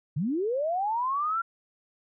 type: linear sweep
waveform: sine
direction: up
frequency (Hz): 127.3 to 1386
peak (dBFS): -25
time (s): 0.16-1.42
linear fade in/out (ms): 10
effects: none